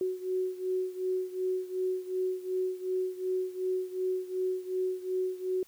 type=beating tone pair; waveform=sine; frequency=370 / 372.7 Hz; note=F#4 / F#4; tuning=0 / +13 cents; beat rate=2.7 Hz; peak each=-31 / -34 dBFS; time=0.01-5.63 s; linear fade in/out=2 ms; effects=white hiss -61 dBFS RMS until 5.67 s